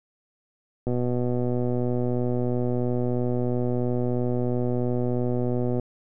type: click train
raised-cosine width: 2 ms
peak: -14 dBFS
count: 607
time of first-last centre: 0.87-5.797 s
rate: 123 Hz
effects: none